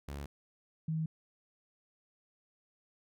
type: tone pair in turn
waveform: sawtooth / sine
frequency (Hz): 70.9 / 159.17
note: C#2 / D#3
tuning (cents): +40 / +40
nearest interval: octave + major second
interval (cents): 1400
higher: second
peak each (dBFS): -36 / -31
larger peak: second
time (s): 0.08-0.26 / 0.88-1.06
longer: neither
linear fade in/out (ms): 5
effects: none